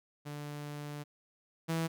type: tone pair in turn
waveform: sawtooth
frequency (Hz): 146.83 / 163.66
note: D3 / E3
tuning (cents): 0 / -12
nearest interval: major second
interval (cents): 188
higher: second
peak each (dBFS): -36 / -27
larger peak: second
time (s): 0.25-1.04 / 1.68-1.88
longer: first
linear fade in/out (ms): 20
effects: none